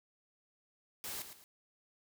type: noise with echo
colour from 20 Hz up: white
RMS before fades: -42 dBFS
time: 1.04-1.22 s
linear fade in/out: 0 ms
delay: 110 ms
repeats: 2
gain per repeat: -9 dB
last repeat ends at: 1.44 s
effects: none